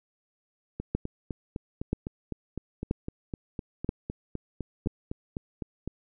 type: two click trains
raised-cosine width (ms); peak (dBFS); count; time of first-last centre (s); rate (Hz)
3; -13 / -20; 5 / 21; 0.95-4.872 / 0.8-5.876; 1.02 / 3.94
effects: none